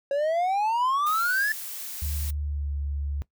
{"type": "exponential sweep", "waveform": "triangle", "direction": "up", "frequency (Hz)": [549, 1760], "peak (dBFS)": -20, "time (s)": [0.11, 1.52], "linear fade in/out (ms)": 2}
{"type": "noise", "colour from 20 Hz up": "blue", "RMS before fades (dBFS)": -36, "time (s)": [1.06, 2.31], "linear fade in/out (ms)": 10}
{"type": "tone with pitch glide", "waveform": "sine", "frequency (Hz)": [73.42, 71.29], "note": ["D2", "C#2"], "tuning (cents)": [0, 49], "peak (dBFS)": -27, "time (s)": [2.02, 3.22], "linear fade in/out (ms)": 0, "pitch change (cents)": -51, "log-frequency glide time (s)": [2.41, 2.71]}
{"effects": ["noise-tail reverb RT60 0.1 s tail -19 dB re dry"]}